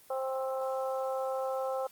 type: harmonic tone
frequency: 263.6 Hz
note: C4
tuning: 13 cents sharp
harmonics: 2 / 3 / 4 / 5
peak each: -32 / -37 / -43 / -42 dBFS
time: 0.1-1.87 s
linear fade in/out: 5 ms
effects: white hiss -58 dBFS RMS until 1.91 s + Opus 24 kbps